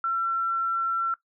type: tone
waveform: sine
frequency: 1352 Hz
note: E6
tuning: 43 cents sharp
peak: -23 dBFS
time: 0.04-1.14 s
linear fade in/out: 2 ms
effects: noise-tail reverb RT60 0.1 s tail -17 dB re dry

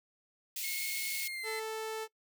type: high-pass noise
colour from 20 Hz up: white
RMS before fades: -38 dBFS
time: 0.56-1.28 s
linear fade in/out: 5 ms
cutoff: 2100 Hz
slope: 48 dB/octave
type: tone with pitch glide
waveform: 35% pulse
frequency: 2171 to 2049 Hz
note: C#7 to C7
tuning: -37 to -37 cents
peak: -36 dBFS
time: 0.63-1.6 s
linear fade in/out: 10 ms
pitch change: -100 cents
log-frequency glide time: 1.22-1.48 s
type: tone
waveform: sawtooth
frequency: 440 Hz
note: A4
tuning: in tune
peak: -32 dBFS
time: 1.43-2.08 s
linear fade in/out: 50 ms
effects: noise-tail reverb RT60 0.1 s tail -21 dB re dry

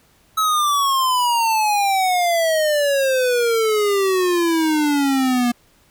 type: exponential sweep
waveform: square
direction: down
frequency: 1299 to 238.2 Hz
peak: -16 dBFS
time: 0.37-5.52 s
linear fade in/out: 10 ms
effects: pink hiss -56 dBFS RMS until 5.9 s

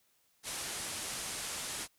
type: low-pass noise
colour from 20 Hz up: white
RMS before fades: -40 dBFS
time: 0.43-1.88 s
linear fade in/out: 50 ms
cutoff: 11000 Hz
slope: 48 dB/octave
effects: white hiss -72 dBFS RMS until 1.98 s

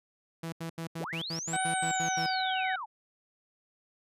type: tone bursts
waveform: sawtooth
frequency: 164.8 Hz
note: E3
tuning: in tune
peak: -31 dBFS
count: 11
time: 0.43-2.264 s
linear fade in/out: 5 ms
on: 94 ms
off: 80 ms
type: linear two-way sweep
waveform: sine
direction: up then down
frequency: 102.5 to 9397 to 773 Hz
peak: -35 dBFS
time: 0.99-2.86 s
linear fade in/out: 20 ms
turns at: 1.65 s
type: harmonic tone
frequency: 753 Hz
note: F#5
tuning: 30 cents sharp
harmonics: 1 / 2 / 3 / 4 / 5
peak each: -30 / -34 / -41 / -45 / -42 dBFS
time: 1.53-2.76 s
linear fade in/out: 5 ms
effects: resampled to 32000 Hz

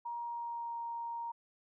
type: tone with pitch glide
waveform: sine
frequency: 945 to 934.1 Hz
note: A#5 to A#5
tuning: +23 to +3 cents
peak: -37 dBFS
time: 0.05-1.32 s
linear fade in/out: 10 ms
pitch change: -20 cents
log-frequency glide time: 0.18-0.78 s
effects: none

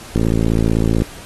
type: click train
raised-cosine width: 3 ms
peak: -3 dBFS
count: 49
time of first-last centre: 0.16-1.02 s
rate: 55.8 Hz
effects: pink hiss -37 dBFS RMS until 1.25 s + AAC 32 kbps

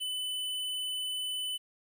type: tone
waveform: square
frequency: 3007 Hz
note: F#7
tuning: 27 cents sharp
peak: -33 dBFS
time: 0-1.58 s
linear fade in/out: 20 ms
effects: 11-bit

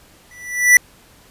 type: tone with exponential growth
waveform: square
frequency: 1969 Hz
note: B6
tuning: 6 cents flat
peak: -4 dBFS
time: 0.31-0.77 s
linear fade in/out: 2 ms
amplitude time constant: 100 ms
effects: pink hiss -49 dBFS RMS until 1.3 s + resampled to 32000 Hz

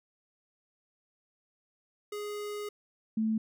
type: tone pair in turn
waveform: square / sine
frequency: 415.3 / 220 Hz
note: G#4 / A3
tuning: 0 / 0 cents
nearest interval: major seventh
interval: 1100 cents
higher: first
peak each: -36 / -26 dBFS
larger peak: second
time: 2.12-2.69 / 3.17-3.38 s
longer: first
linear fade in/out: 5 ms
effects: none

